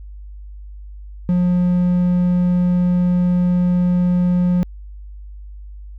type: tone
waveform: triangle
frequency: 178.4 Hz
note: F3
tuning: 37 cents sharp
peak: -11 dBFS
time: 1.29-4.63 s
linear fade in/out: 0 ms
effects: added 50 Hz sine -32 dBFS peak until 5.98 s